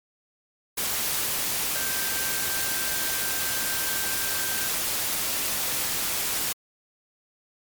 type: tone in noise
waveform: sine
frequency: 1568 Hz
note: G6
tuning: in tune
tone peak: -35 dBFS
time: 1.75-4.68 s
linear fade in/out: 10 ms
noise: white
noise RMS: -27 dBFS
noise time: 0.77-6.53 s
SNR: -11 dB
effects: MP3 96 kbps